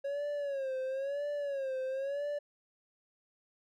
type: tone with vibrato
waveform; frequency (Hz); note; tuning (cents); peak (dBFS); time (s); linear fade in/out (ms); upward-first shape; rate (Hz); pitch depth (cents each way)
triangle; 551; C#5; -11; -31; 0.04-2.39; 10; sine; 0.99; 100
effects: none